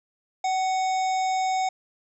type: harmonic tone with a mistuned harmonic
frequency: 740 Hz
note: F#5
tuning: in tune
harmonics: 1 / 3 / 5 / 7 / 9 / 10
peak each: -22 / -35 / -40 / -42 / -42 / -44 dBFS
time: 0.44-1.69 s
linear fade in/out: 5 ms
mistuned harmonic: 1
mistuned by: +33 cents
effects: none